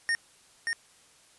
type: tone with echo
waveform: square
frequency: 1841 Hz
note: A#6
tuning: 22 cents flat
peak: -25 dBFS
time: 0.09-0.15 s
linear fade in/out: 0 ms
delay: 580 ms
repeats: 1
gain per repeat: -3 dB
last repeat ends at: 0.73 s
effects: white hiss -59 dBFS RMS until 1.38 s + resampled to 24000 Hz

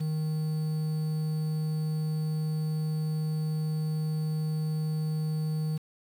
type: tone with quantisation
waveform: triangle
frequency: 155.56 Hz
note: D#3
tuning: in tune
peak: -25 dBFS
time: 0-5.78 s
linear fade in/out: 10 ms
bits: 8
effects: none

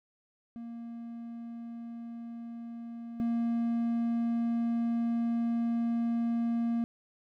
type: tone pair in turn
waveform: triangle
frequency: 233.1 / 233.1 Hz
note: A#3 / A#3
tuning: 0 / 0 cents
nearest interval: unison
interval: 0 cents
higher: neither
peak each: -37 / -25 dBFS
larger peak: second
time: 0.56-3.2 / 3.2-6.84 s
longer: second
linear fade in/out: 0 ms
effects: none

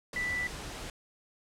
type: tone in noise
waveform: sine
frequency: 1975.5 Hz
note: B6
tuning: in tune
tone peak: -30 dBFS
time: 0.16-0.47 s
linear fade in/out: 2 ms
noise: pink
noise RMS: -41 dBFS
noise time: 0.13-0.9 s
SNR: +8 dB
effects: low-pass 9000 Hz 12 dB/octave

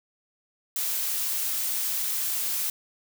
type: noise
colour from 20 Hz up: blue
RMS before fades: -28 dBFS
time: 0.76-2.7 s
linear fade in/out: 2 ms
effects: none

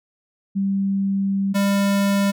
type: tone pair in turn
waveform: sine / square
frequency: 196 / 199.2 Hz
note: G3 / G3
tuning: 0 / +28 cents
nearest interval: unison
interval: 28 cents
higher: second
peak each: -18 / -17 dBFS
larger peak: second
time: 0.55-1.54 / 1.54-2.32 s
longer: first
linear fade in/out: 20 ms
effects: none

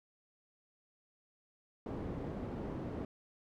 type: low-pass noise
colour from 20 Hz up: white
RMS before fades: -41 dBFS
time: 1.86-3.05 s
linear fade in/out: 2 ms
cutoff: 370 Hz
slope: 12 dB/octave
effects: none

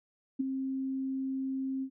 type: tone with ADSR envelope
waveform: sine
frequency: 266 Hz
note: C4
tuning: 29 cents sharp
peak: -24 dBFS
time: 0.39-1.9 s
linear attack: 14 ms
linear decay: 12 ms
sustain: -7 dB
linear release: 75 ms
effects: none

